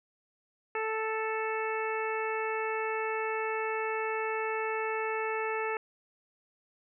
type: harmonic tone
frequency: 440 Hz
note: A4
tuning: in tune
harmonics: 1 / 2 / 3 / 4 / 5 / 6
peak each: -33 / -36 / -38 / -39 / -40 / -41 dBFS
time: 0.75-5.77 s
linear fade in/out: 2 ms
effects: none